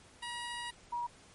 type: tone pair in turn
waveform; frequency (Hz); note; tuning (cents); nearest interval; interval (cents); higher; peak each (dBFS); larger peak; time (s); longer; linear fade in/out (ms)
15% pulse / sine; 957 / 957; A#5 / A#5; +45 / +45; unison; 0; neither; -32 / -33; first; 0.22-0.71 / 0.92-1.07; first; 10
effects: pink hiss -59 dBFS RMS until 1.34 s + MP3 48 kbps